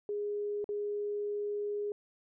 sine tone with dropouts, 412.8 Hz, G#4, 10 cents flat, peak -32 dBFS, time 0.09-1.92 s, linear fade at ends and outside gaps 1 ms, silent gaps 0.643-0.69 s, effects none

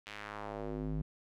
square tone with band-pass filter sweep, 52.1 Hz, G#1, 6 cents sharp, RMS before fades -40 dBFS, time 0.06-1.02 s, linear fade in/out 5 ms, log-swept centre 2900 to 150 Hz, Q 1.4, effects none

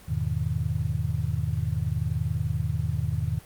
sine chord, E major seventh, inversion none, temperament just, 82.41 / 103.01 / 123.61 / 154.51 Hz, E2 / G#2 / B2 / D#3, 0 / -14 / +2 / -12 cents, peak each -30 dBFS, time 0.08-3.39 s, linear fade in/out 10 ms, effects pink hiss -50 dBFS RMS until 3.45 s + Opus 32 kbps

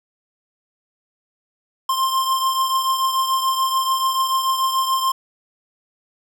square beating tone pair, 1053 / 1059.9 Hz, C6 / C6, +11 / +22 cents, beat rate 6.9 Hz, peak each -19 / -26 dBFS, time 1.89-5.12 s, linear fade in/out 5 ms, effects none

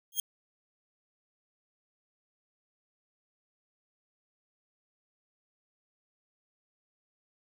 5% pulse tone with exponential growth, 3242 Hz, G#7, 42 cents flat, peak -15 dBFS, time 0.12-0.2 s, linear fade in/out 2 ms, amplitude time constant 17 ms, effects none

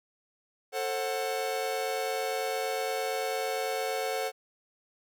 45% pulse chord, F# diminished, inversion first, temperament just, 444 / 532.8 / 740 Hz, A4 / C5 / F#5, +16 / +31 / 0 cents, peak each -34 dBFS, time 0.72-4.32 s, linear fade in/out 50 ms, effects none

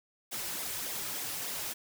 white noise with flanger, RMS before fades -37 dBFS, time 0.31-1.74 s, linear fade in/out 20 ms, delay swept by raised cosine 0.67 to 4.47 ms, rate 3.4 Hz, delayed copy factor -0.6, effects none

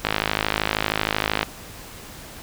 click train, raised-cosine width 0.3 ms, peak -3 dBFS, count 74, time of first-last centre 0.05-1.43 s, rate 52.9 Hz, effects pink hiss -40 dBFS RMS until 2.42 s

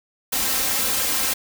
white noise with comb filter, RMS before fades -22 dBFS, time 0.32-1.34 s, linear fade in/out 10 ms, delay 3.8 ms, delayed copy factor +0.7, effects none

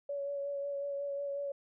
sine tone with vibrato, 564 Hz, C#5, 30 cents sharp, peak -34 dBFS, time 0.09-1.52 s, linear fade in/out 5 ms, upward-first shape sine, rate 5.5 Hz, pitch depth 18 cents each way, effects none

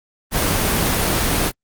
pink noise, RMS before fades -18 dBFS, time 0.31-1.52 s, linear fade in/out 50 ms, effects Opus 24 kbps

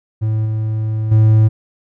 triangle tone with level steps, 109.2 Hz, A2, 13 cents flat, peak -12 / -14 / -5 dBFS, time 0.21-1.49 s, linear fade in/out 20 ms, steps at 0.45 / 1.11 s, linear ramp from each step 10 ms, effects none

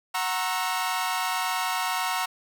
sawtooth chord, F# dominant seventh, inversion none, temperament equal with one note detuned, 740 / 932.3 / 1089.1 / 1318.5 Hz, F#5 / A#5 / C#6 / E6, 0 / 0 / -31 / 0 cents, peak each -27 / -26 / -28 / -29 dBFS, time 0.14-2.26 s, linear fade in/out 10 ms, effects none

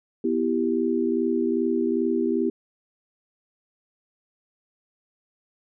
sine chord, E minor, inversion second, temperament equal, 246.9 / 329.6 / 392 Hz, B3 / E4 / G4, 0 / 0 / 0 cents, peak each -25 / -25 / -25 dBFS, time 0.24-2.5 s, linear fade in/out 5 ms, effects none

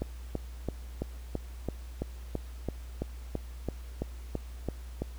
click train, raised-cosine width 2 ms, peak -18 dBFS, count 16, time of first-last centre 0.02-5.02 s, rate 3 Hz, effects added 60 Hz sine -40 dBFS peak until 5.18 s + pink hiss -56 dBFS RMS until 5.18 s

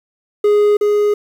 triangle tone with echo, 415.3 Hz, G#4, in tune, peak -7 dBFS, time 0.44-0.77 s, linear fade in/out 5 ms, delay 370 ms, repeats 1, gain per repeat -2 dB, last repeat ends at 1.14 s, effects 7-bit

